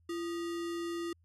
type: tone with sample-and-hold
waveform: sine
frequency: 340 Hz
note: F4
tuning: 46 cents flat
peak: -34 dBFS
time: 0.09-1.13 s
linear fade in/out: 5 ms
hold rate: 1575 Hz
effects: added 84 Hz sine -64 dBFS peak until 1.24 s + low-pass 9000 Hz 12 dB/octave